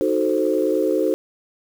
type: chord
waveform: sine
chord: D# diminished seventh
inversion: none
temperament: equal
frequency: 311.1 / 370 / 440 / 523.3 Hz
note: D#4 / F#4 / A4 / C5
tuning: 0 / 0 / 0 / 0 cents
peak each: -22 dBFS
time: 0.01-1.14 s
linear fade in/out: 0 ms
effects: tanh soft clip ceiling -6 dBFS + 7-bit